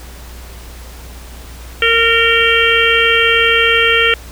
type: harmonic tone with a mistuned harmonic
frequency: 460.3 Hz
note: A#4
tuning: 22 cents flat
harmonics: 1 / 3 / 4 / 5 / 6 / 7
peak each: -16 / -16 / -16 / -16 / -16 / -16 dBFS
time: 1.82-4.14 s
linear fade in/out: 2 ms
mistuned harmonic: 7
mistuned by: -32 cents
effects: added 60 Hz sine -31 dBFS peak until 4.31 s + pink hiss -37 dBFS RMS until 4.31 s